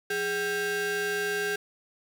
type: ring-modulated tone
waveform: 45% pulse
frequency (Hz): 587.3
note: D5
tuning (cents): 0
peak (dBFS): -24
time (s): 0.1-1.56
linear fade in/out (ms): 5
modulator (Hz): 1000
effects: none